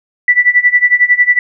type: tone with tremolo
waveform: sine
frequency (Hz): 1968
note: B6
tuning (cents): -7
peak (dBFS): -3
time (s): 0.28-1.39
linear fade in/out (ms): 2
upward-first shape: sine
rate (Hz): 11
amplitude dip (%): 90
effects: none